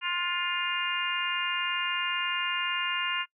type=harmonic tone with a mistuned harmonic; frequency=351 Hz; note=F4; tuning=9 cents sharp; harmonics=3 / 4 / 5 / 6 / 7 / 8; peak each=-34 / -35 / -36 / -37 / -35 / -31 dBFS; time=0.01-3.26 s; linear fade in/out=50 ms; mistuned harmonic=4; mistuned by=+20 cents; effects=noise-tail reverb RT60 0.1 s tail -23 dB re dry